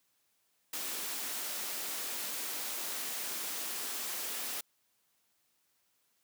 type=high-pass noise; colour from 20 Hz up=white; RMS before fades=-38 dBFS; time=0.73-4.61 s; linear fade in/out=5 ms; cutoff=210 Hz; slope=24 dB/octave; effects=white hiss -75 dBFS RMS until 6.23 s + high-pass 80 Hz 12 dB/octave